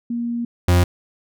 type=tone pair in turn; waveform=sine / 40% pulse; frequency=236.3 / 88.51 Hz; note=A#3 / F2; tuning=+24 / +24 cents; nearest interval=octave + perfect fourth; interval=1700 cents; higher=first; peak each=-21 / -11 dBFS; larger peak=second; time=0.1-0.45 / 0.68-0.84 s; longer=first; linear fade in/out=5 ms; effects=none